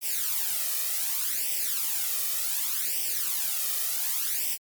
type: noise with flanger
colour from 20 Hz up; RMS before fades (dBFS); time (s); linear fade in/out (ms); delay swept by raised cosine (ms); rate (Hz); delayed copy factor
blue; -28; 0.01-4.58; 50; 0.36 to 1.66; 0.67; +0.8
effects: MP3 96 kbps